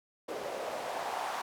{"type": "noise with band-pass filter sweep", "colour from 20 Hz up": "white", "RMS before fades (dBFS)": -37, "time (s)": [0.28, 1.42], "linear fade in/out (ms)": 10, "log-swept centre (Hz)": [490, 900], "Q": 2.7, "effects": []}